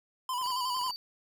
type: tone with vibrato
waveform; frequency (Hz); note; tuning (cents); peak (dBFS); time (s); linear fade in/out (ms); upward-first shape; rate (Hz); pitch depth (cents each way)
square; 1006; B5; +32; -31; 0.29-0.91; 2; square; 11; 46
type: clicks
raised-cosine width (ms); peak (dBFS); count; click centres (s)
0.5; -35; 7; 0.415 / 0.461 / 0.504 / 0.767 / 0.814 / 0.865 / 0.898
type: tone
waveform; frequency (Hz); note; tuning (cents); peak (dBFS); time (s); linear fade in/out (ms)
triangle; 4600; D8; -37; -36; 0.44-0.96; 0
effects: none